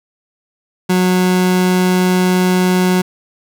30% pulse tone, 182.9 Hz, F#3, 20 cents flat, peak -8 dBFS, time 0.89-3.02 s, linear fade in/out 10 ms, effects none

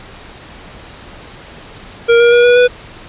square tone with pitch steps, 468.1 / 474.1 / 480.1 / 486.3 / 492.5 Hz, A#4 / A#4 / B4 / B4 / B4, +7 / +29 / -49 / -27 / -5 cents, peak -6 dBFS, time 2.08-2.68 s, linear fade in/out 20 ms, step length 120 ms, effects pink hiss -35 dBFS RMS until 3.08 s + resampled to 8000 Hz

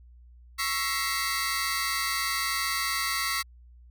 sawtooth tone cluster, 1105 / 1331 / 1907 / 2067 / 4598 Hz, C#6 / E6 / A#6 / C7 / D8, -6 / +16 / +39 / -22 / -37 cents, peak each -30 dBFS, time 0.58-3.43 s, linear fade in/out 20 ms, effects added 60 Hz sine -49 dBFS peak until 3.9 s

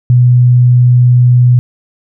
sine tone, 123.47 Hz, B2, in tune, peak -3 dBFS, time 0.1-1.59 s, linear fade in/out 0 ms, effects none

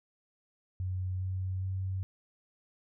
sine tone with pitch steps, 92.5 / 93.57 / 94.66 Hz, F#2 / F#2 / F#2, 0 / +20 / +40 cents, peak -31 dBFS, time 0.8-2.03 s, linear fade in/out 0 ms, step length 410 ms, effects none

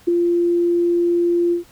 sine tone with ADSR envelope, 345.8 Hz, F4, 17 cents flat, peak -10 dBFS, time 0.07-1.64 s, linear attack 14 ms, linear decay 4 ms, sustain -4 dB, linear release 120 ms, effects pink hiss -50 dBFS RMS until 1.71 s

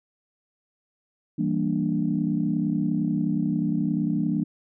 sine chord, E half-diminished seventh, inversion none, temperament equal, 164.81 / 196 / 233.1 / 293.7 Hz, E3 / G3 / Bb3 / D4, 0 / 0 / 0 / 0 cents, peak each -27 dBFS, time 1.38-4.44 s, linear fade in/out 10 ms, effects tanh soft clip ceiling -11 dBFS

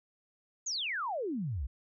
sine exponential sweep, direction down, 6960 to 55.9 Hz, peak -32 dBFS, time 0.66-1.67 s, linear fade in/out 10 ms, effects none

